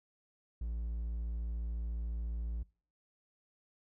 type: tone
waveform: triangle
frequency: 57.1 Hz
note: A#1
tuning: 35 cents flat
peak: -33 dBFS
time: 0.61-2.63 s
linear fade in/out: 5 ms
effects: noise-tail reverb RT60 0.4 s tail -23 dB re dry